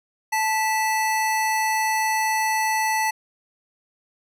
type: tone pair together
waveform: square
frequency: 876.2 / 1967 Hz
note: A5 / B6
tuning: -7 / -7 cents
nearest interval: octave + major second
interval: 1400 cents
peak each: -22 / -26 dBFS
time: 0.32-3.11 s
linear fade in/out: 10 ms
effects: resampled to 32000 Hz